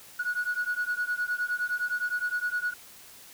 sine beating tone pair, 1456 / 1465.7 Hz, F#6 / F#6, -28 / -17 cents, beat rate 9.7 Hz, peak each -29 dBFS, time 0.19-2.74 s, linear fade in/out 10 ms, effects tanh soft clip ceiling -22 dBFS + white hiss -50 dBFS RMS until 3.33 s

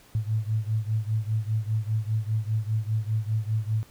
sine beating tone pair, 107.5 / 112.5 Hz, A2 / A2, -40 / +39 cents, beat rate 5 Hz, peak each -26 / -28 dBFS, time 0.15-3.83 s, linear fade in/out 0 ms, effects pink hiss -55 dBFS RMS until 3.9 s

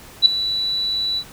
sine tone with ADSR envelope, 3951 Hz, B7, in tune, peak -4 dBFS, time 0.22-1.24 s, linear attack 38 ms, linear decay 4 ms, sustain -15 dB, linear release 64 ms, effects pink hiss -42 dBFS RMS until 1.32 s

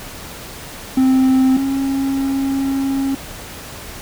triangle tone pair in turn, 261.6 / 271.6 Hz, C4 / C#4, 0 / -35 cents, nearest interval minor second, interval 65 cents, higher second, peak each -8 / -14 dBFS, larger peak first, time 0.97-1.57 / 1.57-3.15 s, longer second, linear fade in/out 5 ms, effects pink hiss -33 dBFS RMS until 4.01 s

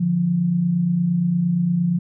sine tone pair together, 146.83 / 175.47 Hz, D3 / F3, 0 / +8 cents, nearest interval minor third, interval 308 cents, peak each -25 / -17 dBFS, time 0-1.99 s, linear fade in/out 10 ms, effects none

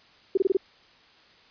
sine tone bursts, 383.2 Hz, G4, 39 cents flat, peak -17 dBFS, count 5, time 0.35-0.57 s, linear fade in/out 5 ms, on 24 ms, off 25 ms, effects white hiss -56 dBFS RMS until 1.5 s + resampled to 11025 Hz

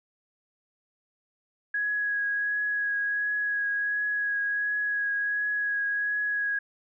sine tone with vibrato, 1664 Hz, G#6, 3 cents sharp, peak -25 dBFS, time 1.74-6.59 s, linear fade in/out 5 ms, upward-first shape triangle, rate 1.4 Hz, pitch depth 17 cents each way, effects none

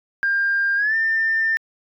sine tone with pitch glide, 1600 to 1795.9 Hz, G6 to A6, +35 to +35 cents, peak -16 dBFS, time 0.23-1.57 s, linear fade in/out 0 ms, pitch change +200 cents, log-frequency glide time 0.76-0.95 s, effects tanh soft clip ceiling -12 dBFS

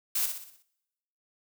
blue noise with echo, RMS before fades -28 dBFS, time 0.15-0.26 s, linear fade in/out 5 ms, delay 61 ms, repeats 6, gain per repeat -6 dB, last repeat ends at 0.626 s, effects noise-tail reverb RT60 1.0 s tail -26 dB re dry

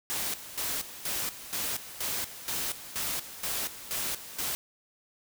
white noise with tremolo, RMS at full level -32 dBFS, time 0.1-4.55 s, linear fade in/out 0 ms, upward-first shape square, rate 2.1 Hz, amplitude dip 75%, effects none

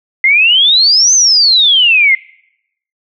sine exponential two-way sweep, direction up then down, 2056 to 6340 to 2056 Hz, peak -5 dBFS, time 0.24-2.15 s, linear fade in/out 2 ms, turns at 1.14 s, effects noise-tail reverb RT60 0.8 s tail -24 dB re dry

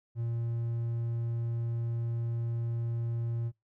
triangle tone, 116.7 Hz, A#2, 2 cents sharp, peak -28 dBFS, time 0.15-3.52 s, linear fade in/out 50 ms, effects noise-tail reverb RT60 0.2 s tail -25 dB re dry

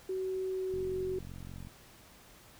sine tone with pitch glide, 376.3 to 373.3 Hz, F#4 to F#4, +29 to +15 cents, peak -32 dBFS, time 0.09-1.19 s, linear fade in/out 5 ms, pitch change -14 cents, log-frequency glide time 0.5-0.97 s
click train, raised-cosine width 5 ms, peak -34 dBFS, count 43, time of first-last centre 0.74-1.671 s, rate 45.1 Hz
effects pink hiss -57 dBFS RMS until 2.59 s

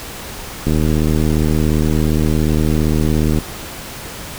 click train, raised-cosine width 3 ms, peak -4 dBFS, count 211, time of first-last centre 0.67-3.387 s, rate 77.3 Hz, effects pink hiss -30 dBFS RMS until 4.38 s

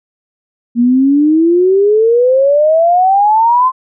sine exponential sweep, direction up, 233.1 to 1052 Hz, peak -6 dBFS, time 0.75-3.72 s, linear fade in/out 50 ms, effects none

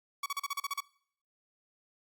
sawtooth tone bursts, 1127 Hz, C#6, 28 cents sharp, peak -28 dBFS, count 9, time 0.23-0.805 s, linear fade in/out 5 ms, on 31 ms, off 37 ms, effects noise-tail reverb RT60 0.6 s tail -22 dB re dry + Opus 48 kbps

